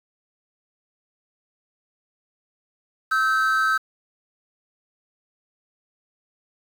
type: tone pair together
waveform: triangle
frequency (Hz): 1296.6 / 1550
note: E6 / G6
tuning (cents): -29 / -20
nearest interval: minor third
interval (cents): 309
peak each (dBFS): -19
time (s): 3.11-3.78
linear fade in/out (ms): 10
effects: 7-bit